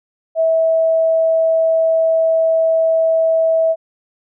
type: tone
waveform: sine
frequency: 650 Hz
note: E5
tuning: 24 cents flat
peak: -11 dBFS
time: 0.35-3.76 s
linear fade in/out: 50 ms
effects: none